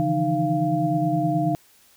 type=tone cluster; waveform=sine; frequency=141.3 / 158.9 / 168.4 / 308.5 / 690 Hz; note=C#3 / D#3 / E3 / D#4 / F5; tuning=+34 / +37 / +37 / -15 / -21 cents; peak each=-27 / -28 / -28 / -24 / -24 dBFS; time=0-1.55 s; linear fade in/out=0 ms; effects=white hiss -56 dBFS RMS until 1.96 s